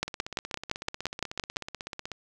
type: two click trains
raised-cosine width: 0.2 ms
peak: -19 / -10 dBFS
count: 34 / 10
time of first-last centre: 0.08-2.117 / 0.03-1.568 s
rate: 16.2 / 5.85 Hz
effects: none